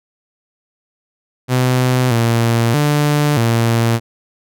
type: tone with pitch steps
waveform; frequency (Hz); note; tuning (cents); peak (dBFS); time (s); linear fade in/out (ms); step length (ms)
sawtooth; 126.9 / 116.3 / 147.6 / 115.8; B2 / A#2 / D3 / A#2; +47 / -4 / +9 / -11; -8; 1.48-4; 50; 630
effects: none